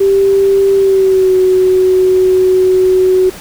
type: tone with pitch glide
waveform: sine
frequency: 392 to 371.9 Hz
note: G4 to F#4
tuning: 0 to +9 cents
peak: -6 dBFS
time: 0-3.3 s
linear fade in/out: 10 ms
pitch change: -91 cents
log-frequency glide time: 0.75-1.36 s
effects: pink hiss -31 dBFS RMS until 3.4 s